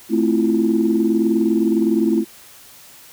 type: chord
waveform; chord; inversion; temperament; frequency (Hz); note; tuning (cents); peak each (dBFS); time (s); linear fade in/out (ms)
sine; F major seventh; first; equal; 220 / 261.6 / 329.6 / 349.2; A3 / C4 / E4 / F4; 0 / 0 / 0 / 0; -18 / -22 / -17 / -22; 0.09-2.25; 50
effects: tanh soft clip ceiling -5 dBFS + white hiss -44 dBFS RMS until 3.12 s